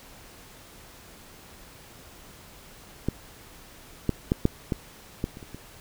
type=clicks; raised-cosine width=3 ms; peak=-11 / -9 / -8 / -6 / -12 / -13 / -28 / -29 / -25 dBFS; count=9; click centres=3.086 / 4.093 / 4.319 / 4.454 / 4.722 / 5.241 / 5.371 / 5.428 / 5.546 s; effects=pink hiss -49 dBFS RMS until 5.8 s